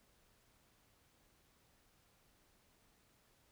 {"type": "silence", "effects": ["pink hiss -72 dBFS RMS until 3.51 s"]}